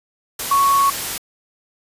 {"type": "tone in noise", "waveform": "sine", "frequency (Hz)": 1108.7, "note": "C#6", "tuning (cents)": 0, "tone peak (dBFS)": -12, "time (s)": [0.51, 0.9], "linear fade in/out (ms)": 5, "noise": "white", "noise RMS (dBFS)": -25, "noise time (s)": [0.39, 1.18], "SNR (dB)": 10, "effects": ["resampled to 32000 Hz"]}